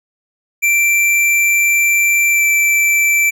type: tone with pitch glide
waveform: square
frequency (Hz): 2349 to 2333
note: D7 to D7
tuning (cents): 0 to -12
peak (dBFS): -11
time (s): 0.62-3.31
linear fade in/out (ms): 20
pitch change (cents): -12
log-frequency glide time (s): 2.31-2.43
effects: none